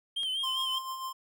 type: tone with vibrato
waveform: triangle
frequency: 3136 Hz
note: G7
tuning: in tune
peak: -28 dBFS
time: 0.16-0.79 s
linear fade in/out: 10 ms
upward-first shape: sine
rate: 5 Hz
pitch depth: 60 cents each way
type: click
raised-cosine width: 0.2 ms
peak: -30 dBFS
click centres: 0.233 s
type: tone with tremolo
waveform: square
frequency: 1049 Hz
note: C6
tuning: 4 cents sharp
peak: -34 dBFS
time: 0.43-1.13 s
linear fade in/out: 10 ms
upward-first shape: sine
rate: 6.8 Hz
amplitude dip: 45%
effects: none